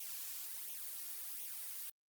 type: noise with flanger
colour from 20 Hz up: blue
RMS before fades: -45 dBFS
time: 0-1.9 s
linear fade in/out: 5 ms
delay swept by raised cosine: 0.31 to 2.91 ms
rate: 1.4 Hz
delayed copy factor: +0.6
effects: Opus 48 kbps